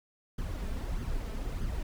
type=noise with flanger; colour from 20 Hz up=brown; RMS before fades=-34 dBFS; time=0.38-1.83 s; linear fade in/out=5 ms; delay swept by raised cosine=0.62 to 4.62 ms; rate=1.6 Hz; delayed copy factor=+0.55; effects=none